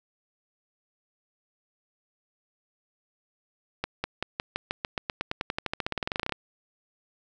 accelerating click train, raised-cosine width 0.3 ms, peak -12 dBFS, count 29, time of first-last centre 3.84-6.323 s, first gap 200 ms, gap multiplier 0.93, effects none

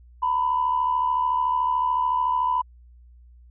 sine tone pair together, 923 / 996.7 Hz, A#5 / B5, -17 / +16 cents, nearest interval minor second, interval 133 cents, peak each -26 / -20 dBFS, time 0.22-2.62 s, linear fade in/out 10 ms, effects tanh soft clip ceiling -13 dBFS + added 60 Hz sine -47 dBFS peak until 3.5 s

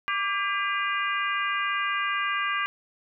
harmonic tone with a mistuned harmonic, 402.3 Hz, G4, 45 cents sharp, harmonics 3 / 4 / 5 / 6 / 7, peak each -28 / -30 / -32 / -34 / -35 dBFS, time 0.08-2.66 s, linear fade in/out 0 ms, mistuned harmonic 3, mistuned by -52 cents, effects none

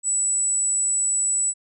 sine tone, 7902 Hz, B8, in tune, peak -19 dBFS, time 0.03-1.54 s, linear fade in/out 50 ms, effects none

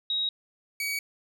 sine / sawtooth tone pair in turn, 3801 / 2264 Hz, A#7 / C#7, +33 / +36 cents, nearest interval major sixth, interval 897 cents, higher first, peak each -25 dBFS, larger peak neither, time 0.1-0.29 / 0.8-0.99 s, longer neither, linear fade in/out 2 ms, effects none

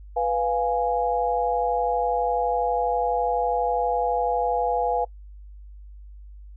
sine chord, F diminished, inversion second, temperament equal, 493.9 / 698.5 / 830.6 Hz, Cb5 / F5 / Ab5, 0 / 0 / 0 cents, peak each -25 dBFS, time 0.16-5.05 s, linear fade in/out 10 ms, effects noise-tail reverb RT60 0.1 s tail -24 dB re dry + added 50 Hz sine -40 dBFS peak until 6.56 s

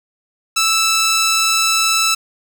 10% pulse tone, 1318.5 Hz, E6, in tune, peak -5 dBFS, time 0.56-2.15 s, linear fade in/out 10 ms, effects none

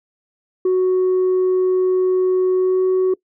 sine tone with pitch glide, 370 to 372.8 Hz, F#4 to F#4, 0 to +13 cents, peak -11 dBFS, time 0.65-3.14 s, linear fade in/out 5 ms, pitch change +13 cents, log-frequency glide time 2.55-2.83 s, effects noise-tail reverb RT60 0.1 s tail -23 dB re dry + tanh soft clip ceiling -12 dBFS

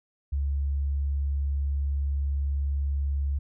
sine tone, 70.1 Hz, C#2, 20 cents sharp, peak -24 dBFS, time 0.32-3.39 s, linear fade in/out 10 ms, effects none

